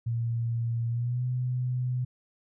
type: tone with pitch glide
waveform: sine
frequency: 116.5 to 125.58 Hz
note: A#2 to B2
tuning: -1 to +29 cents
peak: -26 dBFS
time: 0.06-2.05 s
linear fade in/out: 10 ms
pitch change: +130 cents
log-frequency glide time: 0.88-1.25 s
effects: none